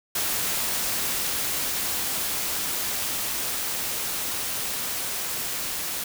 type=noise with level ramp; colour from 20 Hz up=white; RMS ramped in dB=-26 to -30 dBFS; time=0.15-6.04 s; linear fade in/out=5 ms; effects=none